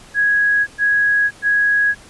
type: tone bursts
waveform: sine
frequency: 1661.2 Hz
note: G#6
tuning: in tune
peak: -12 dBFS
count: 3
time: 0.14-1.95 s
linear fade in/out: 50 ms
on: 530 ms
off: 110 ms
effects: pink hiss -43 dBFS RMS until 2.09 s + resampled to 24000 Hz